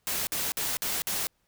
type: noise bursts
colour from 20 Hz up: white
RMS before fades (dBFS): -30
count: 5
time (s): 0.07-1.27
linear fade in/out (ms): 0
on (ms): 200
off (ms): 50
effects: pink hiss -72 dBFS RMS until 1.47 s